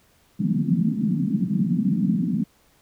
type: band-pass noise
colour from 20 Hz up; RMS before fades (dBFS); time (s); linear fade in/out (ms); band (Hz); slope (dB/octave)
pink; -22; 0.39-2.44; 10; 160 to 250; 48
effects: pink hiss -60 dBFS RMS until 2.81 s